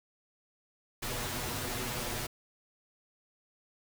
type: noise with comb filter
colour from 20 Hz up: pink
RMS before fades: -36 dBFS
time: 1.02-2.27 s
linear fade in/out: 10 ms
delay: 8.2 ms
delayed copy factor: +0.8
effects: none